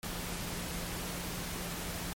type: tone in noise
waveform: sine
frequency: 174.61 Hz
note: F3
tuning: in tune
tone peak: -44 dBFS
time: 0.03-2.13 s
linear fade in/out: 0 ms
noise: pink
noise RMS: -39 dBFS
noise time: 0.03-2.13 s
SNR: -8 dB
effects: MP3 64 kbps